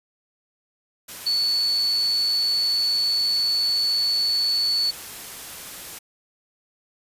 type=tone in noise; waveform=sine; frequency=4447 Hz; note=C#8; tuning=5 cents sharp; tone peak=-19 dBFS; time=1.26-4.91 s; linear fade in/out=10 ms; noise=white; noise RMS=-37 dBFS; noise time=1.08-5.99 s; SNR=+15 dB; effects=resampled to 32000 Hz